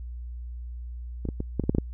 clicks, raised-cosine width 3 ms, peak -19 / -16 / -17 / -11 / -18 / -8 / -11 / -9 dBFS, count 8, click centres 1.253 / 1.288 / 1.404 / 1.597 / 1.638 / 1.695 / 1.749 / 1.784 s, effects added 60 Hz sine -34 dBFS peak until 1.93 s

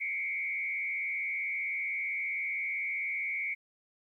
sine tone with frequency modulation, 2217 Hz, C#7, in tune, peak -31 dBFS, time 0-3.55 s, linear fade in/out 20 ms, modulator 84.5 Hz, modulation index 1.3, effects 12-bit

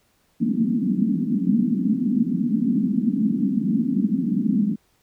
pink band-pass noise, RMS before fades -21 dBFS, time 0.4-4.76 s, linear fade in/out 20 ms, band 190 to 260 Hz, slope 48 dB/octave, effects pink hiss -64 dBFS RMS until 5.02 s

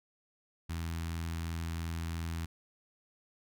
sawtooth tone with notch filter, 82.9 Hz, E2, 10 cents sharp, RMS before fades -37 dBFS, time 0.69-2.46 s, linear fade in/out 10 ms, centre 520 Hz, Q 0.67, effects none

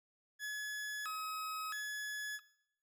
40% pulse tone with vibrato, 1471 Hz, F#6, 11 cents flat, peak -38 dBFS, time 0.39-2.4 s, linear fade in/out 50 ms, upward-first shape square, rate 0.75 Hz, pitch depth 250 cents each way, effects noise-tail reverb RT60 0.7 s tail -18 dB re dry

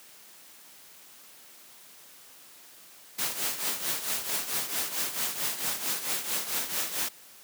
white noise with tremolo, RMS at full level -28 dBFS, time 3.18-7.09 s, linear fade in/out 10 ms, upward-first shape triangle, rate 4.5 Hz, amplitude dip 75%, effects white hiss -52 dBFS RMS until 7.43 s + high-pass 150 Hz 12 dB/octave

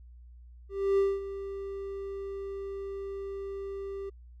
triangle tone with ADSR envelope, 393.4 Hz, G4, 6 cents sharp, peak -19 dBFS, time 0.69-4.1 s, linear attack 290 ms, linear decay 220 ms, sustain -14 dB, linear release 12 ms, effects added 60 Hz sine -48 dBFS peak until 4.4 s

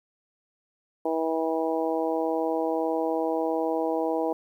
harmonic tone, 161.6 Hz, E3, 34 cents flat, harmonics 2 / 3 / 4 / 5 / 6, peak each -29 / -28 / -30 / -32 / -36 dBFS, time 1.05-4.33 s, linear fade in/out 5 ms, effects 10-bit

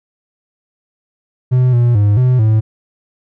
triangle tone with pitch steps, 126.7 / 120.2 / 102.9 / 126.7 / 109.2 Hz, B2 / B2 / G#2 / B2 / A2, +45 / -46 / -16 / +45 / -13 cents, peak -6 dBFS, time 1.51-2.61 s, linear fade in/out 20 ms, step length 220 ms, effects none

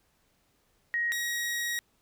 sine / sawtooth tone pair in turn, 1885 / 1895.4 Hz, A#6 / A#6, +19 / +28 cents, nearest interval unison, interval 9 cents, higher second, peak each -26 dBFS, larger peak neither, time 0.94-1.12 / 1.12-1.79 s, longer second, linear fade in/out 0 ms, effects pink hiss -70 dBFS RMS until 2.01 s

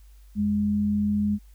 sine tone pair together, 87.03 / 207 Hz, F2 / G#3, -6 / -5 cents, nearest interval octave + minor third, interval 1501 cents, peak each -32 / -21 dBFS, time 0.35-1.39 s, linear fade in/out 50 ms, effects added 50 Hz sine -47 dBFS peak until 1.54 s + white hiss -64 dBFS RMS until 1.54 s

